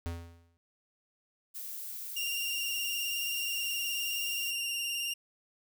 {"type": "tone with exponential decay", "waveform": "square", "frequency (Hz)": 84.7, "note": "E2", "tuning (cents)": 48, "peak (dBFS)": -32, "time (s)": [0.06, 0.57], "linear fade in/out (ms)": 0, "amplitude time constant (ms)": 110}
{"type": "noise", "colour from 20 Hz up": "violet", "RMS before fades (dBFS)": -41, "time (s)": [1.54, 4.52], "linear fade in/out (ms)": 20}
{"type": "tone with vibrato", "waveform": "sawtooth", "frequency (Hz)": 2794, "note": "F7", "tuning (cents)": 0, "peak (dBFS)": -29, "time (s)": [2.16, 5.14], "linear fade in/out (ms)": 10, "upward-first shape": "square", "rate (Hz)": 19, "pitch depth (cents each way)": 22}
{"effects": []}